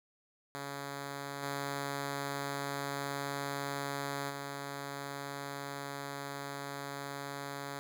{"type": "tone with level steps", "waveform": "5% pulse", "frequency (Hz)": 140.5, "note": "C#3", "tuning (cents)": 24, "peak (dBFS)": [-28, -24, -28], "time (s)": [0.55, 7.79], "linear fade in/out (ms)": 0, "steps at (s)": [1.42, 4.29], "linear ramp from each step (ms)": 20, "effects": []}